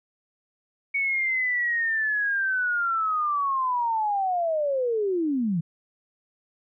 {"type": "linear sweep", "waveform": "sine", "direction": "down", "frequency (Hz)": [2237, 154.4], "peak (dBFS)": -22, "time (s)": [0.94, 5.61], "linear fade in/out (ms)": 10, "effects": []}